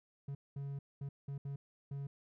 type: tone bursts at uneven times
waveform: triangle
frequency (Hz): 139.6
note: C#3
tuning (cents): +13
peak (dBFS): -37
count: 6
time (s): 0.28-0.35 / 0.56-0.79 / 1.01-1.09 / 1.28-1.38 / 1.45-1.56 / 1.91-2.07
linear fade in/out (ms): 5
effects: none